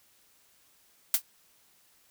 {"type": "noise with exponential decay", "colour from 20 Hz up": "blue", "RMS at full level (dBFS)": -18, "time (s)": [1.14, 1.22], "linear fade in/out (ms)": 2, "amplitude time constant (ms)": 17, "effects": ["white hiss -64 dBFS RMS until 2.1 s"]}